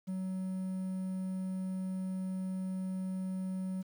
triangle tone with quantisation, 187.3 Hz, F#3, 21 cents sharp, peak -32 dBFS, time 0.07-3.83 s, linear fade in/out 20 ms, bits 10, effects none

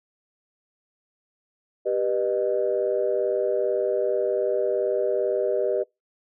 sine chord, G augmented, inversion none, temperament just, 392 / 490 / 612.5 Hz, G4 / B4 / D#5, 0 / -14 / -27 cents, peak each -25 dBFS, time 1.85-5.84 s, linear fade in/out 20 ms, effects noise-tail reverb RT60 0.2 s tail -25 dB re dry + tanh soft clip ceiling -12 dBFS

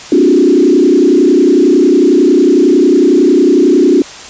sine tone with frequency modulation, 322.5 Hz, E4, 38 cents flat, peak -4 dBFS, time 0.12-4.02 s, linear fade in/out 2 ms, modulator 31 Hz, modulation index 2.1, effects white hiss -29 dBFS RMS until 4.29 s + resampled to 16000 Hz

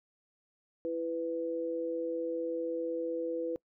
sine tone pair together, 332.9 / 497.4 Hz, E4 / B4, +17 / +12 cents, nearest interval perfect fifth, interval 695 cents, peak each -36 / -33 dBFS, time 0.85-3.56 s, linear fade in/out 0 ms, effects noise-tail reverb RT60 0.1 s tail -24 dB re dry

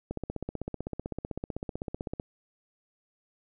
click train, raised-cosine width 2 ms, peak -20 dBFS, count 34, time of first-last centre 0.11-2.199 s, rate 15.8 Hz, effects none

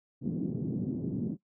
pink band-pass noise, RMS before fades -33 dBFS, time 0.21-1.37 s, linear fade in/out 50 ms, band 150 to 290 Hz, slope 24 dB/octave, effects noise-tail reverb RT60 0.1 s tail -18 dB re dry

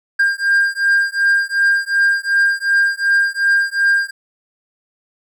triangle beating tone pair, 1600 / 1602.7 Hz, G6 / G6, +35 / +38 cents, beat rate 2.7 Hz, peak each -14 dBFS, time 0.19-4.11 s, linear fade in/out 10 ms, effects none

